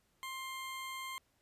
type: tone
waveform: 20% pulse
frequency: 1055 Hz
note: C6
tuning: 14 cents sharp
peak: -36 dBFS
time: 0.23-1.18 s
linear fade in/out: 0 ms
effects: pink hiss -75 dBFS RMS until 1.41 s + resampled to 32000 Hz